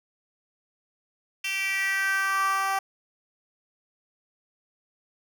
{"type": "tone with high-pass filter sweep", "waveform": "10% pulse", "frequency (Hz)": 388.7, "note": "G4", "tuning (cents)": -15, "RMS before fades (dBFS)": -26, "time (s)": [1.44, 2.79], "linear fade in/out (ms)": 5, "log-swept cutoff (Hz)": [2800, 850], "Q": 4.3, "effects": []}